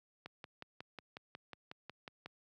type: click train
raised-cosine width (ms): 0.3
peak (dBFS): -30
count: 12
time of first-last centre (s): 0.26-2.26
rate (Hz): 5.5
effects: high-pass 100 Hz 12 dB/octave